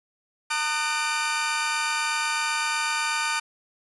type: tone cluster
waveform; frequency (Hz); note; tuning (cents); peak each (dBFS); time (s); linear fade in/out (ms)
sawtooth; 908 / 1225 / 1497 / 2362; A#5 / D#6 / F#6 / D7; -46 / -27 / +20 / +9; -26; 0.5-3.4; 10
effects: resampled to 24000 Hz + 9-bit